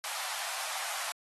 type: high-pass noise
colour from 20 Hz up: pink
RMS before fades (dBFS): -37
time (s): 0.04-1.12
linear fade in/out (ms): 0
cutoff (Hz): 660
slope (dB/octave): 48
effects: AAC 32 kbps